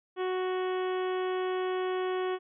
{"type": "harmonic tone", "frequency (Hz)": 370, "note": "F#4", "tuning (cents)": 0, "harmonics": [1, 2, 3, 4, 5, 6, 7, 8, 9], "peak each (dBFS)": [-29, -38, -39, -45, -45, -50, -51, -50, -50], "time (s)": [0.16, 2.39], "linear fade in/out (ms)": 50, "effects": []}